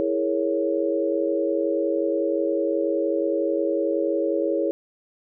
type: chord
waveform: sine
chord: A# half-diminished seventh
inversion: second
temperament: equal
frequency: 329.6 / 415.3 / 466.2 / 554.4 Hz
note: E4 / G#4 / A#4 / C#5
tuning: 0 / 0 / 0 / 0 cents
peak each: -25 / -26 / -29 / -25 dBFS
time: 0-4.71 s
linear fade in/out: 0 ms
effects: none